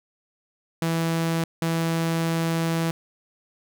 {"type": "tone bursts at uneven times", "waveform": "sawtooth", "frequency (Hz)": 164.81, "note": "E3", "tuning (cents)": 0, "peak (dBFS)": -18, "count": 2, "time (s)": [[0.82, 1.44], [1.62, 2.91]], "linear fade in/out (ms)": 2, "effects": []}